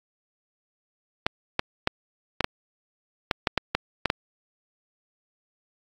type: clicks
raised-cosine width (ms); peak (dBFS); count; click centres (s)
0.3; -5; 11; 1.265 / 1.594 / 1.874 / 2.407 / 2.444 / 3.312 / 3.472 / 3.577 / 3.75 / 4.057 / 4.101
effects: AAC 64 kbps